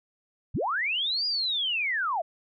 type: linear two-way sweep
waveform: sine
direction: up then down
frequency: 42.52 to 4928 to 608 Hz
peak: -25 dBFS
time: 0.54-2.22 s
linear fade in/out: 10 ms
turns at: 1.26 s
effects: none

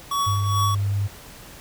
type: tone with tremolo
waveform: square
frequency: 1126 Hz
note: C#6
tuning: 27 cents sharp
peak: -20 dBFS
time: 0.11-0.75 s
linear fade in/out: 5 ms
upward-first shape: triangle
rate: 2.4 Hz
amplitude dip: 75%
type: tone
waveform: sine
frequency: 100.5 Hz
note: G2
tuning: 44 cents sharp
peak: -20 dBFS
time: 0.26-1.08 s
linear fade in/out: 20 ms
effects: pink hiss -43 dBFS RMS until 1.6 s

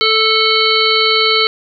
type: harmonic tone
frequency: 440 Hz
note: A4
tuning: in tune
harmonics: 1 / 3 / 5 / 7 / 9 / 10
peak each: -17 / -17 / -17 / -17 / -17 / -17 dBFS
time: 0.01-1.47 s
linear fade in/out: 0 ms
effects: none

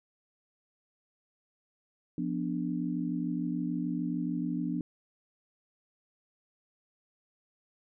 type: chord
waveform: sine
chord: B diminished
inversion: second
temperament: equal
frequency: 174.61 / 246.9 / 293.7 Hz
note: F3 / B3 / D4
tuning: 0 / 0 / 0 cents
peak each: -34 dBFS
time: 2.18-4.81 s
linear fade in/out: 2 ms
effects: none

